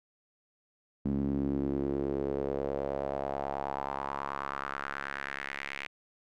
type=tone with band-pass filter sweep; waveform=sawtooth; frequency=69.3 Hz; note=C#2; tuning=in tune; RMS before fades=-34 dBFS; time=1.05-5.87 s; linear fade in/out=5 ms; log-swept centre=230 to 2300 Hz; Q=3.2; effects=none